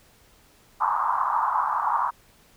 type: band-pass noise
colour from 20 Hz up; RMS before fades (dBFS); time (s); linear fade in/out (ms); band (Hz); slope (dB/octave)
pink; -24; 0.8-2.11; 20; 890 to 1200; 48
effects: pink hiss -57 dBFS RMS until 2.56 s